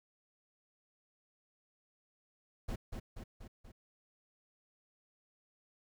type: noise with echo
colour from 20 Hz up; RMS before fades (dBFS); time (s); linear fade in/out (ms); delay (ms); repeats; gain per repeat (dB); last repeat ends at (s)
brown; -38; 2.68-2.76; 10; 240; 4; -4; 3.72
effects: none